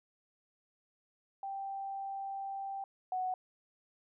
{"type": "tone pair in turn", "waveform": "sine", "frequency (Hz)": [784, 741.4], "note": ["G5", "F#5"], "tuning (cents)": [0, 3], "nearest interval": "minor second", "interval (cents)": 97, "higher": "first", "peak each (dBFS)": [-37, -32], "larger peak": "second", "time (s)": [[1.43, 2.84], [3.12, 3.34]], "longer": "first", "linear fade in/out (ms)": 2, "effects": []}